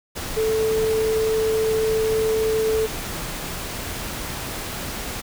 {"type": "tone in noise", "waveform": "sine", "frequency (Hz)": 440, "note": "A4", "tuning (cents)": 0, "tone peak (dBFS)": -18, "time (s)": [0.36, 2.87], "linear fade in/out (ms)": 20, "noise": "pink", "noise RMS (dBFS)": -30, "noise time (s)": [0.15, 5.22], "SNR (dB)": 9, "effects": []}